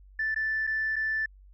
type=tone with dropouts; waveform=sine; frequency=1760 Hz; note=A6; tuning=in tune; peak=-25 dBFS; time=0.19-1.26 s; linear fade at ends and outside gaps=5 ms; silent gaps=0.346-0.36 / 0.669-0.673 / 0.959-0.963 s; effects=tanh soft clip ceiling -21 dBFS + added 48 Hz sine -50 dBFS peak until 1.53 s